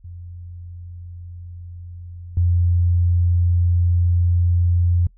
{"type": "tone with level steps", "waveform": "sine", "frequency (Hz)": 87.31, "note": "F2", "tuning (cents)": 0, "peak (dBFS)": [-33, -14], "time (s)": [0.04, 5.07], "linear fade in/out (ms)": 5, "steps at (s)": 2.37, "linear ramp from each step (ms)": 2, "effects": ["noise-tail reverb RT60 0.1 s tail -21 dB re dry", "added 40 Hz sine -48 dBFS peak until 5.17 s"]}